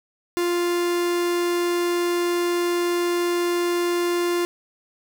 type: tone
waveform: 45% pulse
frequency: 349.2 Hz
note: F4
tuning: in tune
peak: -20 dBFS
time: 0.37-4.45 s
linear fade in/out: 0 ms
effects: none